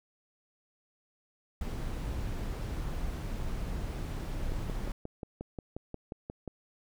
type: noise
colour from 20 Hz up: brown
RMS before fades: -35 dBFS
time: 1.61-4.92 s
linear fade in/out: 2 ms
type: click train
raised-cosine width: 2 ms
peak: -25 dBFS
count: 12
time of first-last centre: 4.52-6.477 s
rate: 5.62 Hz
effects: none